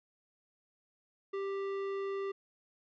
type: tone with tanh clipping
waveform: sine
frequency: 393 Hz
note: G4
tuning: 4 cents sharp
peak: -36 dBFS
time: 1.33-2.32 s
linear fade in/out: 10 ms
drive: 14 dB
effects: none